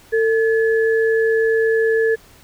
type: tone pair together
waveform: sine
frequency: 449.1 / 1713.8 Hz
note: A4 / A6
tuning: +35 / -46 cents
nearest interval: octave + major seventh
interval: 2319 cents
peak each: -14 / -22 dBFS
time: 0.12-2.16 s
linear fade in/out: 20 ms
effects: pink hiss -48 dBFS RMS until 2.43 s